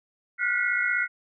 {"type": "tone cluster", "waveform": "sine", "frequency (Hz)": [1422, 1478, 1956, 2155], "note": ["F6", "F#6", "B6", "C#7"], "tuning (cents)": [31, -2, -17, -49], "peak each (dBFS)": -28, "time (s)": [0.38, 1.08], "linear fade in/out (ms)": 50, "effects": []}